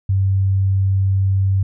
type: tone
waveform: sine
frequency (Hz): 96.6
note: G2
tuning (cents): -25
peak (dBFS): -13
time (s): 0.09-1.63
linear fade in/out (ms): 5
effects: none